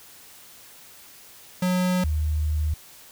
square / sine tone pair in turn, 182 / 76.52 Hz, F#3 / D#2, -28 / -28 cents, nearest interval octave + minor third, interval 1500 cents, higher first, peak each -21 dBFS, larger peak neither, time 1.62-2.04 / 2.04-2.74 s, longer second, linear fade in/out 5 ms, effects white hiss -48 dBFS RMS until 3.11 s

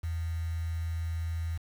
sine tone with quantisation, 82.41 Hz, E2, in tune, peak -30 dBFS, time 0.03-1.58 s, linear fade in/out 10 ms, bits 8, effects none

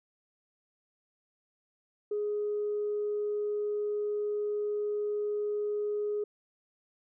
sine tone, 416.6 Hz, G#4, 5 cents sharp, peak -28 dBFS, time 2.11-6.24 s, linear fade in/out 5 ms, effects tanh soft clip ceiling -24 dBFS

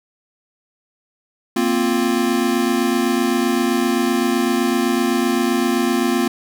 square chord, Bb suspended second, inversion none, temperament equal with one note detuned, 233.1 / 260.9 / 349.2 Hz, Bb3 / C4 / F4, 0 / -5 / 0 cents, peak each -21 dBFS, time 1.56-6.28 s, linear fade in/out 5 ms, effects none

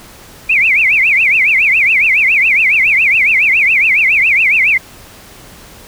sine tone with vibrato, 2349 Hz, D7, in tune, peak -7 dBFS, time 0.49-4.78 s, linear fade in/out 10 ms, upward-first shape triangle, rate 7.2 Hz, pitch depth 280 cents each way, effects pink hiss -37 dBFS RMS until 5.87 s

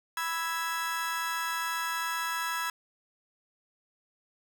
35% pulse chord, E major, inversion second, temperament equal, 987.8 / 1318.5 / 1661.2 Hz, B5 / E6 / G#6, 0 / 0 / 0 cents, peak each -33 dBFS, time 0.17-2.7 s, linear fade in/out 2 ms, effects none

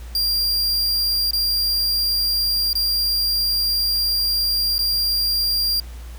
45% pulse tone with dropouts, 4769 Hz, D8, 26 cents sharp, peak -17 dBFS, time 0.15-5.8 s, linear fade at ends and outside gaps 2 ms, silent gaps 1.309-1.332 / 2.731-2.753 / 4.782-4.79 s, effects added 59 Hz sine -32 dBFS peak until 6.18 s + pink hiss -46 dBFS RMS until 6.18 s

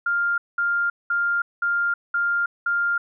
sine tone bursts, 1400 Hz, F6, 4 cents sharp, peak -19 dBFS, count 6, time 0.06-2.98 s, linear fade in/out 5 ms, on 320 ms, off 200 ms, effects none

